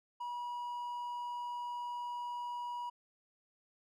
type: tone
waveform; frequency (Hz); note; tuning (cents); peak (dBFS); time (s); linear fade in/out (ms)
triangle; 967; B5; -37; -36; 0.2-2.9; 10
effects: none